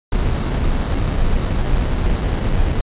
brown noise with sample-and-hold, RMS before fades -17 dBFS, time 0.12-2.81 s, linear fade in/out 5 ms, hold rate 2450 Hz, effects resampled to 8000 Hz

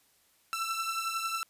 sawtooth beating tone pair, 1333 / 1344 Hz, E6 / E6, +19 / +33 cents, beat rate 11 Hz, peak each -29 / -33 dBFS, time 0.53-1.43 s, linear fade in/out 0 ms, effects white hiss -67 dBFS RMS until 1.49 s + resampled to 32000 Hz

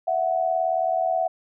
sine tone pair together, 661.4 / 740 Hz, E5 / F#5, +6 / 0 cents, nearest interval major second, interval 194 cents, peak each -23 dBFS, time 0.07-1.28 s, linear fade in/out 10 ms, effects none

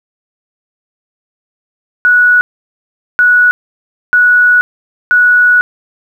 sine tone bursts at uneven times, 1468 Hz, F#6, 14 cents flat, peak -4 dBFS, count 4, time 2.05-2.41 / 3.19-3.51 / 4.13-4.61 / 5.11-5.61 s, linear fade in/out 0 ms, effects 7-bit

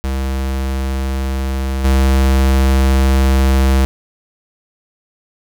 square tone with level steps, 66.5 Hz, C2, 29 cents sharp, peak -17 / -10 dBFS, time 0.04-3.85 s, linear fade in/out 0 ms, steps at 1.84 s, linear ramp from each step 10 ms, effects none

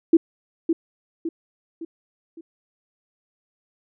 sine tone with echo, 329.6 Hz, E4, in tune, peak -9 dBFS, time 0.13-0.17 s, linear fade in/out 5 ms, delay 560 ms, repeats 4, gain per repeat -7 dB, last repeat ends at 2.41 s, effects none

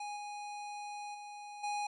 square tone with level steps, 826 Hz, G#5, 10 cents flat, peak -40 / -42 / -46 / -35 dBFS, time 0-1.87 s, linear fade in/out 5 ms, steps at 0.16 / 1.14 / 1.63 s, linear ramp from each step 10 ms, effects resampled to 22050 Hz

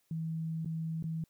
sine tone with dropouts, 161.7 Hz, E3, 33 cents flat, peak -33 dBFS, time 0.11-1.24 s, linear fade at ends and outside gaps 2 ms, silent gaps 0.648-0.658 / 1.026-1.04 s, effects white hiss -74 dBFS RMS until 1.29 s

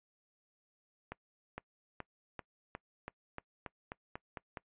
accelerating click train, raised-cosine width 0.5 ms, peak -26 dBFS, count 12, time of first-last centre 1.12-4.572 s, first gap 460 ms, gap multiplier 0.92, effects noise-tail reverb RT60 0.1 s tail -23 dB re dry + resampled to 8000 Hz

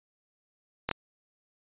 clicks, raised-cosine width 0.3 ms, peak -12 dBFS, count 2, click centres 0.89 / 0.913 s, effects resampled to 8000 Hz

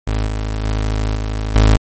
30% pulse tone with level steps, 53 Hz, G#1, 36 cents sharp, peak -13 / -16 / -13 / -16 / -5 dBFS, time 0.07-1.77 s, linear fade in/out 5 ms, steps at 0.27 / 0.64 / 1.15 / 1.55 s, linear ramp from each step 2 ms, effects MP3 32 kbps

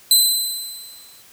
20% pulse tone with exponential decay, 4042 Hz, B7, 39 cents sharp, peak -3 dBFS, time 0.11-1.22 s, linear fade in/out 2 ms, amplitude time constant 240 ms, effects white hiss -48 dBFS RMS until 1.32 s

